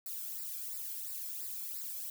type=noise with flanger; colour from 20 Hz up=violet; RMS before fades=-41 dBFS; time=0.06-2.1 s; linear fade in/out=2 ms; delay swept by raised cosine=0.31 to 1.09 ms; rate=2.9 Hz; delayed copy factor=-0.9; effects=none